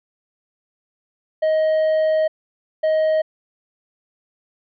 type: tone bursts at uneven times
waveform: triangle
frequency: 628 Hz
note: D#5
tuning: 16 cents sharp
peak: -13 dBFS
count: 2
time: 1.42-2.28 / 2.83-3.22 s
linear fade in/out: 10 ms
effects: resampled to 11025 Hz